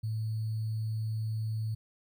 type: tone with sample-and-hold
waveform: sine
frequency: 110 Hz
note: A2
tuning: in tune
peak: -30 dBFS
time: 0.03-1.75 s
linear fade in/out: 10 ms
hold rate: 4410 Hz
effects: none